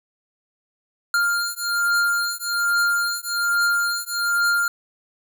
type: beating tone pair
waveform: square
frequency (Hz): 1400 / 1401.2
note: F6 / F6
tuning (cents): +4 / +5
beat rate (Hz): 1.2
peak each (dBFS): -23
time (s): 1.14-4.68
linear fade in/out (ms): 2
effects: none